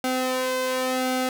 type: tone with flanger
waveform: sawtooth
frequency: 256.8 Hz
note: C4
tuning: 32 cents flat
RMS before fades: -25 dBFS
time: 0.04-1.29 s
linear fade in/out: 2 ms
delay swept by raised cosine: 1.4 to 1.94 ms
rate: 0.92 Hz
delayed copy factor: +0.75
effects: none